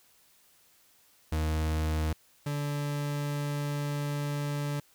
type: tone pair in turn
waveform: 40% pulse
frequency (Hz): 78.2 / 145.17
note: D#2 / D3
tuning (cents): +9 / -20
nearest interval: major seventh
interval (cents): 1071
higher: second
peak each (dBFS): -26 / -29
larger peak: first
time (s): 1.32-2.13 / 2.46-4.8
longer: second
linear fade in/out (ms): 5
effects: white hiss -63 dBFS RMS until 4.94 s